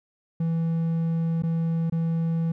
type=tone with dropouts; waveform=triangle; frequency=164.81 Hz; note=E3; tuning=in tune; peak=-20 dBFS; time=0.4-2.52 s; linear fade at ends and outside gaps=5 ms; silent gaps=1.423-1.434 / 1.899-1.922 s; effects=none